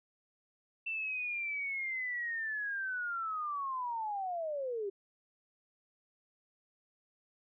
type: linear sweep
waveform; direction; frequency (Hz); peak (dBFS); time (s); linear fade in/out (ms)
sine; down; 2684 to 383; -34; 0.86-4.9; 10
effects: none